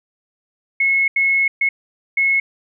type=tone bursts at uneven times; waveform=sine; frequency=2181 Hz; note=C#7; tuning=29 cents flat; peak=-13 dBFS; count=4; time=0.8-1.08 / 1.16-1.48 / 1.61-1.69 / 2.17-2.4 s; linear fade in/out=5 ms; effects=none